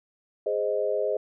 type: chord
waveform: sine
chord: Ab major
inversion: none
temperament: equal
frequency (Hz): 415.3 / 523.3 / 622.3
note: Ab4 / C5 / Eb5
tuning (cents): 0 / 0 / 0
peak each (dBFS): -28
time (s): 0.46-1.17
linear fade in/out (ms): 5
effects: none